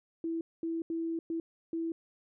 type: tone bursts at uneven times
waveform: sine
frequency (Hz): 329.6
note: E4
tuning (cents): 0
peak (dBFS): -31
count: 5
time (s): 0.24-0.41 / 0.63-0.82 / 0.9-1.19 / 1.3-1.4 / 1.73-1.92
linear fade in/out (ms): 2
effects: none